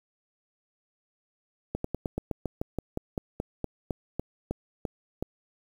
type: slowing click train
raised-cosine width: 2 ms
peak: -16 dBFS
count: 18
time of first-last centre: 1.75-5.226 s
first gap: 94 ms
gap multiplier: 1.09
effects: 8-bit